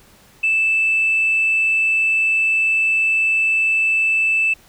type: tone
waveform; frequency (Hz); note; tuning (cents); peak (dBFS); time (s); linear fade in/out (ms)
sine; 2637; E7; 0; -13; 0.43-4.54; 10
effects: tanh soft clip ceiling -10 dBFS + pink hiss -50 dBFS RMS until 4.68 s